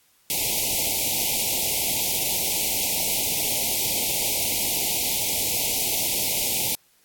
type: band-stop noise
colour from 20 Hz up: white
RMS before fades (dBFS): -24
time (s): 0.3-6.75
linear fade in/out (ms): 0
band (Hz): 920 to 2100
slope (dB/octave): 96
effects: white hiss -61 dBFS RMS until 7.04 s + AAC 64 kbps